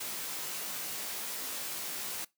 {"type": "noise with comb filter", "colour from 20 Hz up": "white", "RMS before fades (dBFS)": -38, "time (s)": [0, 2.25], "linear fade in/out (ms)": 10, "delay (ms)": 17, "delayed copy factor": -0.8, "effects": ["noise-tail reverb RT60 0.2 s tail -22 dB re dry", "high-pass 150 Hz 12 dB/octave"]}